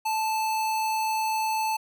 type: tone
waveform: square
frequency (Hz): 876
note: A5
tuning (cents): -8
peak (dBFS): -25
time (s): 0.05-1.77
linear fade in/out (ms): 10
effects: none